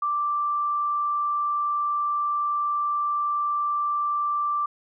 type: tone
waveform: sine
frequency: 1174.7 Hz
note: D6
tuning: in tune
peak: -22 dBFS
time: 0.02-4.66 s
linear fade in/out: 5 ms
effects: none